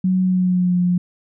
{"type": "tone with pitch glide", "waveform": "sine", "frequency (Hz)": [185.5, 178.15], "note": ["F#3", "F3"], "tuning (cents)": [5, 35], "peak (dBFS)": -14, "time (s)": [0.04, 0.98], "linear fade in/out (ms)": 5, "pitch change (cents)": -70, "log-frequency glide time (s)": [0.22, 0.79], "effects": []}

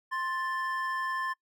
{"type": "tone pair together", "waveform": "triangle", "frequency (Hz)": [1052, 1758.5], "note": ["C6", "A6"], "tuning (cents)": [9, -1], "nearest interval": "major sixth", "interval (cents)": 890, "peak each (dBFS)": [-30, -32], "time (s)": [0.11, 1.34], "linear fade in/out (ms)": 20, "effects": ["noise-tail reverb RT60 0.1 s tail -23 dB re dry"]}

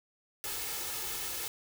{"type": "noise with comb filter", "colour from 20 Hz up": "white", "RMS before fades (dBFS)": -37, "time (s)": [0.44, 1.48], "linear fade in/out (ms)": 0, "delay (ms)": 2.3, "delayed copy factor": 0.6, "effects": []}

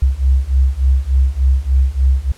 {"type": "beating tone pair", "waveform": "sine", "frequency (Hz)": [64.5, 67.9], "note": ["C2", "C#2"], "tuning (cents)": [-24, -35], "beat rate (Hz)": 3.4, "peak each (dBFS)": [-14, -13], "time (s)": [0.02, 2.32], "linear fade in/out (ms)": 5, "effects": ["pink hiss -45 dBFS RMS until 2.37 s", "low-pass 11000 Hz 12 dB/octave"]}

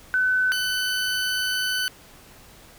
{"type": "tone pair in turn", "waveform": ["sine", "20% pulse"], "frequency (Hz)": [1510, 1504.1], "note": ["F#6", "F#6"], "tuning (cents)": [35, 28], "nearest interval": "unison", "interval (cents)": 7, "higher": "first", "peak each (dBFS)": -18, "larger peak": "neither", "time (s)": [[0.14, 0.52], [0.52, 1.88]], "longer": "second", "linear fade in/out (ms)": 0, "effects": ["pink hiss -49 dBFS RMS until 2.78 s"]}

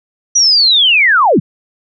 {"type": "linear sweep", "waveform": "sine", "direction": "down", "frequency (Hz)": [5920, 113.3], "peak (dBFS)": -6, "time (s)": [0.35, 1.4], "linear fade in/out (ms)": 10, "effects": []}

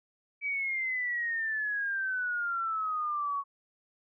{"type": "exponential sweep", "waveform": "sine", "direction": "down", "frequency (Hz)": [2300, 1108.7], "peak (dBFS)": -29, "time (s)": [0.41, 3.44], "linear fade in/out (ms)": 50, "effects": []}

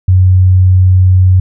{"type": "tone", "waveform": "sine", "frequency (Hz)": 92.5, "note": "F#2", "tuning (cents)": 0, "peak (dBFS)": -3, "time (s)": [0.08, 1.4], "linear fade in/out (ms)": 5, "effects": []}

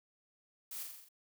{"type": "noise with echo", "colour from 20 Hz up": "blue", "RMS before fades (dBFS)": -44, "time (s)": [0.71, 0.83], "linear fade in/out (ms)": 5, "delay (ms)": 43, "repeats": 6, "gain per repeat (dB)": -3, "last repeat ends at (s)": 1.088, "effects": []}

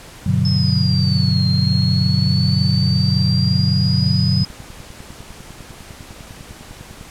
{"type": "chord", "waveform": "sine", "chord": "G major seventh", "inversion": "none", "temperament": "equal", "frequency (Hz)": [98, 123.47, 146.83, 185], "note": ["G2", "B2", "D3", "F#3"], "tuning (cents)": [0, 0, 0, 0], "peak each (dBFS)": -19, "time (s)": [0.26, 4.44], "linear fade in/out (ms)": 5}
{"type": "linear two-way sweep", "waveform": "sine", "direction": "down then up", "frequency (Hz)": [5230, 4183, 5040], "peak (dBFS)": -22, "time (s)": [0.45, 4.45], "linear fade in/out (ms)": 2, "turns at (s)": 1.47}
{"type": "click train", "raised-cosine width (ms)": 5, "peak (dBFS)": -24, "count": 37, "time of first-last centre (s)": [3.4, 7.011], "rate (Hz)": 9.97}
{"effects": ["pink hiss -39 dBFS RMS until 7.1 s", "low-pass 11000 Hz 12 dB/octave"]}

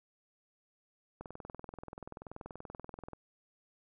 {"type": "click train", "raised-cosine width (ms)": 1, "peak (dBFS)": -30, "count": 41, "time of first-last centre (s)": [1.21, 3.133], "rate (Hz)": 20.8, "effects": []}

